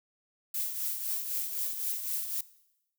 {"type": "noise with tremolo", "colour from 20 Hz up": "violet", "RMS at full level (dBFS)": -31, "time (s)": [0.54, 2.41], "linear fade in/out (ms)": 5, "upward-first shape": "triangle", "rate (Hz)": 3.9, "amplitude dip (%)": 60, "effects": ["noise-tail reverb RT60 0.9 s tail -19 dB re dry"]}